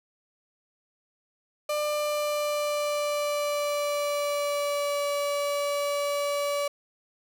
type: tone with pitch glide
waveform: 35% pulse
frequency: 596 to 574.4 Hz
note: D5 to D5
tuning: +25 to -39 cents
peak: -24 dBFS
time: 1.69-6.68 s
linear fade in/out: 5 ms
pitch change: -64 cents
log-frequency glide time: 1.83-5.06 s
effects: none